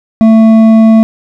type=tone with hard clipping; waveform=sine; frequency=222.4 Hz; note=A3; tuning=19 cents sharp; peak=-3 dBFS; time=0.21-1.03 s; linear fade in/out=0 ms; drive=7 dB; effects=none